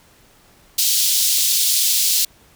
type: high-pass noise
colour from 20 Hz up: pink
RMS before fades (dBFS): -17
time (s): 0.78-2.25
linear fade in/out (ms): 5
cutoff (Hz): 3700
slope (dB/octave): 24
effects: pink hiss -52 dBFS RMS until 2.55 s